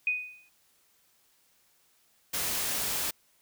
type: tone with exponential decay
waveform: sine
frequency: 2489 Hz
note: D#7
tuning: in tune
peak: -22 dBFS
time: 0.07-0.49 s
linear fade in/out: 2 ms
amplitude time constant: 90 ms
type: noise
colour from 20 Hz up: white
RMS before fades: -31 dBFS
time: 2.33-3.11 s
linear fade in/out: 10 ms
effects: white hiss -67 dBFS RMS until 3.41 s